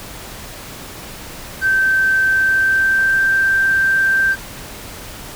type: tone with pitch glide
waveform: triangle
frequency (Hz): 1552 to 1569.1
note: G6 to G6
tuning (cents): -18 to +1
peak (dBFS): -8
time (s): 1.61-4.36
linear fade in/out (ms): 50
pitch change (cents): +19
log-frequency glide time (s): 2.23-3.22
effects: tanh soft clip ceiling -10 dBFS + pink hiss -33 dBFS RMS until 5.35 s